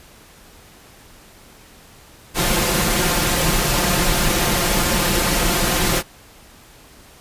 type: noise with comb filter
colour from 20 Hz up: pink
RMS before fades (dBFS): -18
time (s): 2.34-6.03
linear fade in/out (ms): 50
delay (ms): 5.7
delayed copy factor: +0.6
effects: pink hiss -46 dBFS RMS until 7.2 s + resampled to 32000 Hz